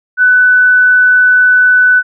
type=tone; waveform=sine; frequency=1496 Hz; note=F#6; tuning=19 cents sharp; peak=-4 dBFS; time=0.17-2.03 s; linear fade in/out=50 ms; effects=none